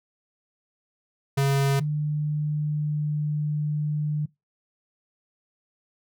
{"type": "tone pair in turn", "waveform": ["square", "sine"], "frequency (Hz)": [138.2, 149.94], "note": ["C#3", "D3"], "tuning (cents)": [-5, 36], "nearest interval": "minor second", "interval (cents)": 141, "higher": "second", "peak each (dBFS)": [-20, -23], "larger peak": "first", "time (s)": [[1.37, 1.8], [1.8, 4.26]], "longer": "second", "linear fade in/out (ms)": 10, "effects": ["noise-tail reverb RT60 0.2 s tail -22 dB re dry"]}